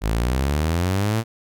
sawtooth exponential sweep, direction up, 51.4 to 116.54 Hz, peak -15 dBFS, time 0.01-1.24 s, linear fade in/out 50 ms, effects none

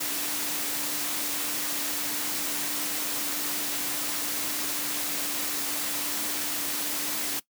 sine tone in noise, 293.7 Hz, D4, in tune, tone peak -41 dBFS, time 0-7.4 s, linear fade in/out 10 ms, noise white, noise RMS -30 dBFS, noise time 0-7.4 s, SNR -14 dB, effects noise-tail reverb RT60 0.1 s tail -19 dB re dry + high-pass 150 Hz 12 dB/octave

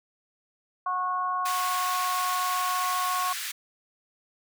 harmonic tone, 365.6 Hz, F#4, 21 cents flat, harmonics 2 / 3 / 4, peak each -33 / -26 / -40 dBFS, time 0.86-3.33 s, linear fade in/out 5 ms
pink high-pass noise, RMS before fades -34 dBFS, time 1.45-3.52 s, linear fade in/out 10 ms, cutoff 1600 Hz, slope 24 dB/octave
effects none

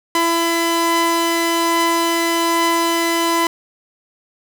sawtooth tone pair together, 335.4 / 1005 Hz, E4 / B5, +30 / +30 cents, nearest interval octave + perfect fifth, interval 1900 cents, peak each -14 dBFS, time 0.15-3.47 s, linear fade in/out 2 ms, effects none

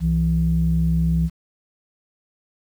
sine tone pair together, 65.45 / 164.81 Hz, C2 / E3, +1 / 0 cents, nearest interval octave + major third, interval 1599 cents, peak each -20 / -17 dBFS, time 0-1.3 s, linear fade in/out 50 ms, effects tanh soft clip ceiling -9 dBFS + 8-bit

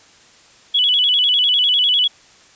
sine tone with vibrato, 3160 Hz, G7, 13 cents sharp, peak -12 dBFS, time 0.74-2.08 s, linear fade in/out 10 ms, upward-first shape square, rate 10 Hz, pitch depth 100 cents each way, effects white hiss -48 dBFS RMS until 2.55 s + resampled to 16000 Hz

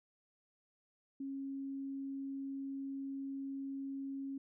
sine tone, 273 Hz, C#4, 26 cents flat, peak -39 dBFS, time 1.2-4.38 s, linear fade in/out 5 ms, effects none

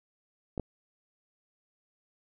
clicks, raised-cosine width 2 ms, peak -22 / -19 dBFS, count 2, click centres 0.578 / 0.597 s, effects none

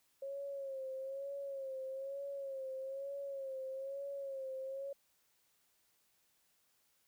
sine tone with vibrato, 543 Hz, C#5, 36 cents flat, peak -40 dBFS, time 0.22-4.93 s, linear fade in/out 5 ms, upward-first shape sine, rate 1.1 Hz, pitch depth 54 cents each way, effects white hiss -75 dBFS RMS until 7.07 s

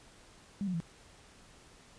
sine tone with pitch steps, 200.3 / 182.62 / 166.5 Hz, G3 / F#3 / E3, +38 / -22 / +18 cents, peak -31 dBFS, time 0.61-0.802 s, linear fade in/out 0 ms, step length 64 ms, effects pink hiss -58 dBFS RMS until 1.98 s + resampled to 22050 Hz

